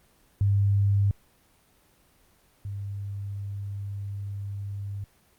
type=tone pair in turn; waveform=sine; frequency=100 / 100 Hz; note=G2 / G2; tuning=+35 / +35 cents; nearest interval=unison; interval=0 cents; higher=neither; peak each=-19 / -31 dBFS; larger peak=first; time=0.41-1.11 / 2.65-5.04 s; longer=second; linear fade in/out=0 ms; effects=pink hiss -62 dBFS RMS until 5.38 s + Opus 24 kbps